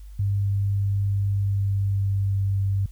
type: tone with pitch glide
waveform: sine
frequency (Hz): 99.7 to 97.99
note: G2 to G2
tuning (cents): +30 to 0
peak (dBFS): -20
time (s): 0.19-2.86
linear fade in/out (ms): 5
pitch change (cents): -30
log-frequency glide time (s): 1.04-2.54
effects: added 50 Hz sine -38 dBFS peak until 2.91 s + white hiss -61 dBFS RMS until 2.91 s